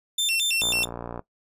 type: tone with vibrato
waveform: sawtooth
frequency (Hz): 3107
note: G7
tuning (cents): -16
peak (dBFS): -19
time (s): 0.18-0.85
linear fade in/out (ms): 5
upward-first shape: square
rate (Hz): 4.6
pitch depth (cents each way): 240
type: click train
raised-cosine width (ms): 1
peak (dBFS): -19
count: 35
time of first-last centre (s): 0.62-1.193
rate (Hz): 59.3
effects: noise-tail reverb RT60 0.1 s tail -18 dB re dry + resampled to 32000 Hz